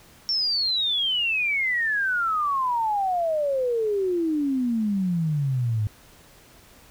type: exponential sweep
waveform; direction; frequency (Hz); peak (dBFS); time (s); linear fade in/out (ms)
sine; down; 5490 to 103.1; -21; 0.29-5.87; 0
effects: pink hiss -52 dBFS RMS until 6.9 s